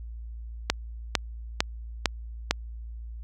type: click train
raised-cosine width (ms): 0.2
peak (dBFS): -3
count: 5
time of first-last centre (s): 0.7-2.51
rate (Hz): 2.21
effects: added 57 Hz sine -36 dBFS peak until 3.23 s